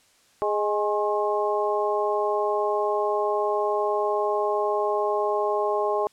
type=harmonic tone with a mistuned harmonic; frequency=207.7 Hz; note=G#3; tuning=in tune; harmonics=2 / 3 / 4 / 5; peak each=-25 / -27 / -28 / -29 dBFS; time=0.42-6.07 s; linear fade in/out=0 ms; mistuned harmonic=5; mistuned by=+54 cents; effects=white hiss -60 dBFS RMS until 6.12 s + low-pass 9000 Hz 12 dB/octave